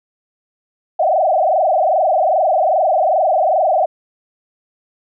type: tone with frequency modulation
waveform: sine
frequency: 689 Hz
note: F5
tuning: 24 cents flat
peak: -11 dBFS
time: 0.99-3.86 s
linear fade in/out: 10 ms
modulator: 22.5 Hz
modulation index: 3.8
effects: none